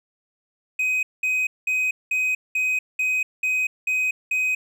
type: tone bursts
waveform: triangle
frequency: 2515 Hz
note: D#7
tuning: 18 cents sharp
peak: -18 dBFS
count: 9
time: 0.79-4.55 s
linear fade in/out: 5 ms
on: 240 ms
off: 200 ms
effects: none